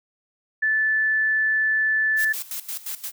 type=tone; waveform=sine; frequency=1748 Hz; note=A6; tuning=12 cents flat; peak=-18 dBFS; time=0.62-2.33 s; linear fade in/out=10 ms
type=noise with tremolo; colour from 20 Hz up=blue; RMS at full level=-30 dBFS; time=2.16-3.12 s; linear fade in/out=50 ms; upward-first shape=square; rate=5.7 Hz; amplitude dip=80%
effects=none